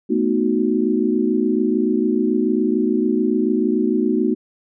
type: chord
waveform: sine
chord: B dominant seventh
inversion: third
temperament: equal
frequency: 220 / 246.9 / 311.1 / 370 Hz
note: A3 / B3 / D#4 / F#4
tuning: 0 / 0 / 0 / 0 cents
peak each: -21 dBFS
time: 0.09-4.35 s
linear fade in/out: 20 ms
effects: none